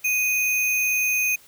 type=tone with sample-and-hold; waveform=sine; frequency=2489 Hz; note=D#7; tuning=in tune; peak=-19 dBFS; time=0.04-1.36 s; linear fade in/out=10 ms; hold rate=8820 Hz; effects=white hiss -52 dBFS RMS until 1.47 s